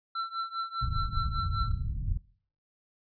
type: tone with tremolo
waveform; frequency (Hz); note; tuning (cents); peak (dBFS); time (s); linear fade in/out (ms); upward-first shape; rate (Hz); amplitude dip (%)
square; 1345; E6; +34; -29; 0.15-1.72; 5; triangle; 5; 90
type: low-pass noise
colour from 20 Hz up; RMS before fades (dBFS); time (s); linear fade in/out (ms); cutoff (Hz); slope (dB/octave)
pink; -31; 0.81-2.18; 10; 130; 24
effects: noise-tail reverb RT60 0.5 s tail -20 dB re dry + resampled to 11025 Hz